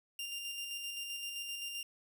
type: tone with tremolo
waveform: sawtooth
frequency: 2794 Hz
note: F7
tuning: in tune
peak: -35 dBFS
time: 0.19-1.83 s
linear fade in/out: 2 ms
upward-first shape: square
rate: 7.7 Hz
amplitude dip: 30%
effects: none